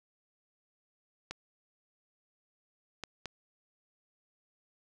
clicks, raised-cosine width 0.2 ms, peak -21 dBFS, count 3, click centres 1.31 / 3.037 / 3.257 s, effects none

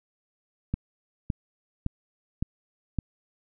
click train, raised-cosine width 5 ms, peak -14 dBFS, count 5, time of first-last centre 0.74-2.987 s, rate 1.78 Hz, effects none

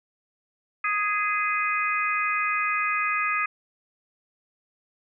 harmonic tone with a mistuned harmonic, 415.7 Hz, G#4, 2 cents sharp, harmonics 3 / 4 / 5 / 6, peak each -26 / -31 / -29 / -28 dBFS, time 0.84-3.46 s, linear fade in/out 5 ms, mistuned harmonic 5, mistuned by -21 cents, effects none

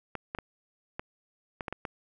clicks, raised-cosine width 0.5 ms, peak -19 dBFS, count 8, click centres 0.153 / 0.349 / 0.387 / 0.995 / 1.608 / 1.682 / 1.726 / 1.852 s, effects none

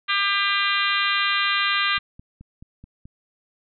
harmonic tone, 399.2 Hz, G4, 32 cents sharp, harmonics 3 / 4 / 5 / 6 / 7 / 8 / 9 / 10, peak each -25 / -26 / -27 / -28 / -28 / -29 / -30 / -30 dBFS, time 0.08-1.99 s, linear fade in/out 20 ms
click train, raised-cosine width 5 ms, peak -30 dBFS, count 6, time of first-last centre 1.98-3.055 s, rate 4.65 Hz
effects none

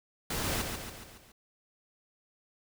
pink noise with echo, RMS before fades -33 dBFS, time 0.3-0.62 s, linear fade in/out 5 ms, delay 140 ms, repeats 5, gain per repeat -5 dB, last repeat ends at 1.32 s, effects none

